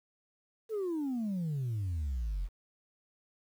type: exponential sweep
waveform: sine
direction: down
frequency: 456.7 to 40.61 Hz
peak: -29 dBFS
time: 0.69-2.49 s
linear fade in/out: 50 ms
effects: tanh soft clip ceiling -30 dBFS + 10-bit